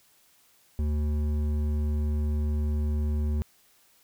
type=tone with hard clipping; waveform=sine; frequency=75 Hz; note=D2; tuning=37 cents sharp; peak=-26 dBFS; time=0.79-3.42 s; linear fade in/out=0 ms; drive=9 dB; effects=white hiss -62 dBFS RMS until 4.03 s